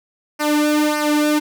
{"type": "tone with flanger", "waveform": "sawtooth", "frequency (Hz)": 299.6, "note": "D4", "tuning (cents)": 35, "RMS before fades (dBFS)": -17, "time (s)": [0.39, 1.4], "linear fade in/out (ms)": 20, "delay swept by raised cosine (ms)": [0.27, 2.37], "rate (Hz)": 1.7, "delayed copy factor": -0.75, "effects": []}